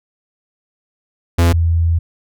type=tone pair in turn; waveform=45% pulse / sine; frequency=85.1 / 83.4 Hz; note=F2 / E2; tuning=-44 / +21 cents; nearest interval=unison; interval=35 cents; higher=first; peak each=-9 / -11 dBFS; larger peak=first; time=1.38-1.53 / 1.53-1.99 s; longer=second; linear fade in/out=10 ms; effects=none